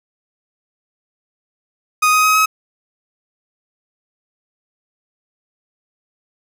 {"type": "tone with pitch steps", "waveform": "30% pulse", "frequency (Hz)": [1244.5, 1255.3, 1266.3, 1277.3], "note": ["D#6", "D#6", "D#6", "D#6"], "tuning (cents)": [0, 15, 30, 45], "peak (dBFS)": -8, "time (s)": [2.02, 2.46], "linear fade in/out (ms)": 10, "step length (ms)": 110, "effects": []}